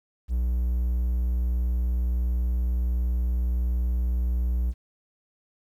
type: tone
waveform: triangle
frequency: 60.7 Hz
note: B1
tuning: 29 cents flat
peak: -20 dBFS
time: 0.28-4.74 s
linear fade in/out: 50 ms
effects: 10-bit

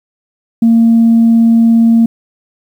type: tone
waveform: sine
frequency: 229.3 Hz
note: A#3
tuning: 28 cents flat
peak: -3 dBFS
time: 0.62-2.06 s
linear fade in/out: 5 ms
effects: tanh soft clip ceiling -1 dBFS + 7-bit

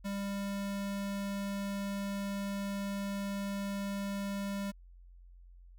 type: tone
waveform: square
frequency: 199 Hz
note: G3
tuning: 26 cents sharp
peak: -35 dBFS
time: 0.04-4.72 s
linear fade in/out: 20 ms
effects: added 44 Hz sine -52 dBFS peak until 5.78 s

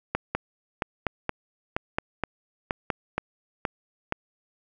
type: two click trains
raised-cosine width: 0.5 ms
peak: -9 / -10 dBFS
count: 4 / 9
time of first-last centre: 0.15-2.902 / 0.35-4.124 s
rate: 1.09 / 2.12 Hz
effects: none

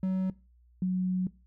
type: tone pair in turn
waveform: triangle / sine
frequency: 187.8 / 184.15 Hz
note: F#3 / F#3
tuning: +26 / -8 cents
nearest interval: unison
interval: 34 cents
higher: first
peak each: -24 / -25 dBFS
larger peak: first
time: 0.03-0.3 / 0.82-1.27 s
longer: second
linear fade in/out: 2 ms
effects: noise-tail reverb RT60 0.3 s tail -21 dB re dry + added 60 Hz sine -58 dBFS peak until 1.46 s

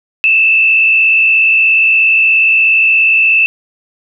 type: tone with frequency modulation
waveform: sine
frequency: 2637 Hz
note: E7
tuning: in tune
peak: -6 dBFS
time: 0.24-3.46 s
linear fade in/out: 0 ms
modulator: 56.9 Hz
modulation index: 1.1
effects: none

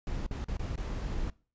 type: noise with dropouts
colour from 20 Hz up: brown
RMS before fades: -34 dBFS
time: 0.07-1.3 s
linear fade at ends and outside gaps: 1 ms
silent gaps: 0.264-0.311 / 0.444-0.484 / 0.57-0.594 / 0.757-0.777 s
effects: noise-tail reverb RT60 0.4 s tail -23 dB re dry + resampled to 16000 Hz

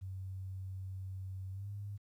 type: tone with pitch glide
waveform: sine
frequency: 94.7 to 101.5 Hz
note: F#2 to G#2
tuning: +41 to -39 cents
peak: -40 dBFS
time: 0.01-1.98 s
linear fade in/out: 20 ms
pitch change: +120 cents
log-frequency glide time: 1.51-1.68 s
effects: 12-bit

